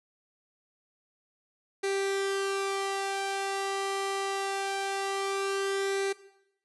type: tone with flanger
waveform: sawtooth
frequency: 392 Hz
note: G4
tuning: in tune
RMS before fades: -31 dBFS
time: 1.83-6.13 s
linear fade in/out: 10 ms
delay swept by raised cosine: 0.48 to 1.58 ms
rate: 0.23 Hz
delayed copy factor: +0.5
effects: noise-tail reverb RT60 0.8 s tail -17 dB re dry + resampled to 24000 Hz